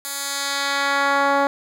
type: tone with band-pass filter sweep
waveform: 10% pulse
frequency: 280 Hz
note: C#4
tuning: 18 cents sharp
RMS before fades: -21 dBFS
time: 0.05-1.47 s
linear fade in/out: 0 ms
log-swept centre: 12000 to 660 Hz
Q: 0.75
effects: 8-bit